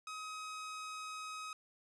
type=tone; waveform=sawtooth; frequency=1266 Hz; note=D#6; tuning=30 cents sharp; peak=-39 dBFS; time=0.07-1.53 s; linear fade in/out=2 ms; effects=resampled to 22050 Hz + 12-bit